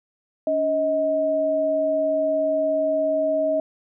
sine tone pair together, 285.3 / 631.7 Hz, C#4 / D#5, +50 / +26 cents, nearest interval octave + major second, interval 1376 cents, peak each -28 / -19 dBFS, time 0.47-3.6 s, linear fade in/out 2 ms, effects none

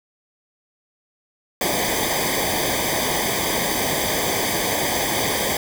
pink noise with comb filter, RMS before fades -22 dBFS, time 1.61-5.57 s, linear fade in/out 2 ms, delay 0.73 ms, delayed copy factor -0.9, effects none

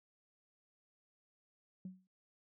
sine tone with exponential decay, 186.1 Hz, F#3, 10 cents sharp, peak -39 dBFS, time 1.85-2.07 s, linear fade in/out 2 ms, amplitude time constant 47 ms, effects tanh soft clip ceiling -37 dBFS + high-pass 100 Hz 12 dB/octave

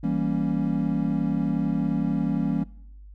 triangle chord, E diminished seventh, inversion none, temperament equal, 164.81 / 196 / 233.1 / 277.2 Hz, E3 / G3 / Bb3 / Db4, 0 / 0 / 0 / 0 cents, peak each -26 dBFS, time 0.03-2.64 s, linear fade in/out 10 ms, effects noise-tail reverb RT60 0.8 s tail -23 dB re dry + added 50 Hz sine -42 dBFS peak until 3.14 s

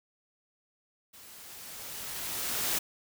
white noise with level ramp, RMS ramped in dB -52 to -29 dBFS, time 1.13-2.79 s, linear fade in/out 10 ms, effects none

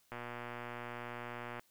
click train, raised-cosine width 0.5 ms, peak -28 dBFS, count 178, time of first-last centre 0.12-1.595 s, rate 120 Hz, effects white hiss -71 dBFS RMS until 1.7 s

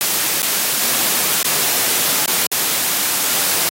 white noise with dropouts, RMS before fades -17 dBFS, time 0.01-3.69 s, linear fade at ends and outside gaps 0 ms, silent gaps 0.42-0.429 / 1.429-1.446 / 2.259-2.278 / 2.467-2.517 s, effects high-pass 150 Hz 12 dB/octave + AAC 48 kbps

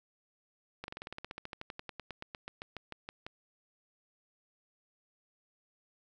slowing click train, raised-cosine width 0.3 ms, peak -25 dBFS, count 27, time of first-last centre 0.84-3.265 s, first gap 41 ms, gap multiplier 1.06, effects none

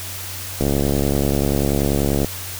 click train, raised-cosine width 2 ms, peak -6 dBFS, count 116, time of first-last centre 0.61-2.246 s, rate 70.3 Hz, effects added 93 Hz sine -34 dBFS peak until 2.59 s + white hiss -31 dBFS RMS until 2.59 s

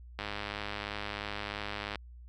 click train, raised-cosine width 0.3 ms, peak -20 dBFS, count 183, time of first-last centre 0.19-1.957 s, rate 103 Hz, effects added 60 Hz sine -47 dBFS peak until 2.28 s

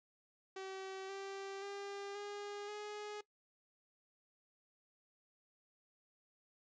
sawtooth tone with pitch steps, 382.9 / 391.4 / 400.1 / 409 / 418 Hz, G4 / G4 / G4 / G#4 / G#4, -41 / -3 / +35 / -26 / +11 cents, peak -40 dBFS, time 0.56-3.21 s, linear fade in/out 5 ms, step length 530 ms, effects noise-tail reverb RT60 0.1 s tail -19 dB re dry + resampled to 16000 Hz

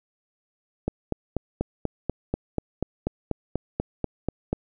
click train, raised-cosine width 2 ms, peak -11 dBFS, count 16, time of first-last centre 0.88-4.53 s, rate 4.11 Hz, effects none

